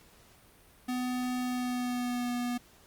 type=tone with pitch glide; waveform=square; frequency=250.3 to 243.7 Hz; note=B3 to B3; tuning=+23 to -23 cents; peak=-31 dBFS; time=0.88-2.58 s; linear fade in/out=10 ms; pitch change=-46 cents; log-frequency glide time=1.41-2.32 s; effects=pink hiss -59 dBFS RMS until 2.86 s + Opus 48 kbps